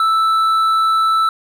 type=tone with hard clipping; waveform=triangle; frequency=1318.5 Hz; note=E6; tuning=in tune; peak=-13 dBFS; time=0-1.29 s; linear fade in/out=2 ms; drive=8 dB; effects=none